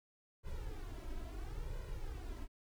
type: noise with flanger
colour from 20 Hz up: brown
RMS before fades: -43 dBFS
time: 0.43-2.48 s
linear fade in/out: 50 ms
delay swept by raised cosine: 2 to 3.1 ms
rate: 0.73 Hz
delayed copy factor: +0.9
effects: none